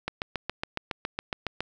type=click train; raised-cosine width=0.3 ms; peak=-13 dBFS; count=12; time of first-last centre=0.08-1.606 s; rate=7.21 Hz; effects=none